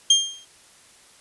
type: tone with exponential decay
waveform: 30% pulse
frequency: 3200 Hz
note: G7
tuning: 35 cents sharp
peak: -7 dBFS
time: 0.1-0.45 s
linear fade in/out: 5 ms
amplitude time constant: 76 ms
effects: white hiss -52 dBFS RMS until 1.2 s + resampled to 24000 Hz